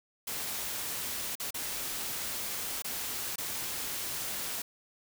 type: noise with dropouts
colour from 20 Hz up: white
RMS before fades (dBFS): -36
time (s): 0.27-4.62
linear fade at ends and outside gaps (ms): 5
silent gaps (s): 1.354-1.398 / 1.507-1.543 / 2.822-2.844 / 3.359-3.381
effects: none